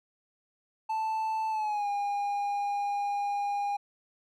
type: tone with pitch glide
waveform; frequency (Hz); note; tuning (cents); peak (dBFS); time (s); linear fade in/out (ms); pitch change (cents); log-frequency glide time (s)
triangle; 880 to 811.6; A5 to G#5; 0 to -40; -26; 0.89-3.77; 10; -140; 1.5-1.88
effects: none